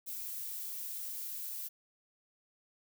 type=noise; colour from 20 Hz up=violet; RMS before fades=-41 dBFS; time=0.06-1.69 s; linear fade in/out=20 ms; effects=none